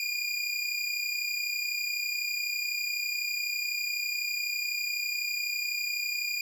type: tone pair together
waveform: 25% pulse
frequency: 2402 / 2434 Hz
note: D7 / D#7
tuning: +38 / -39 cents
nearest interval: unison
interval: 23 cents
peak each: -29 / -28 dBFS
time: 0-6.41 s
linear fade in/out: 2 ms
effects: none